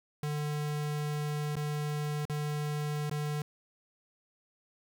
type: tone with dropouts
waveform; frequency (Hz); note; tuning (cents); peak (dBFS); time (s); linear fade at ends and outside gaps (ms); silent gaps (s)
square; 148.9; D3; +24; -32; 0.23-3.42; 2; 1.556-1.566 / 2.253-2.297 / 3.097-3.112
effects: 10-bit